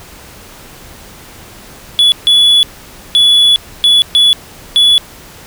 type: tone bursts at uneven times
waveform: triangle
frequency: 3416 Hz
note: G#7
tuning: 48 cents sharp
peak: -3 dBFS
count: 6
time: 1.99-2.12 / 2.27-2.63 / 3.15-3.56 / 3.84-4.02 / 4.15-4.33 / 4.76-4.98 s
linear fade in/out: 0 ms
effects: pink hiss -35 dBFS RMS until 5.46 s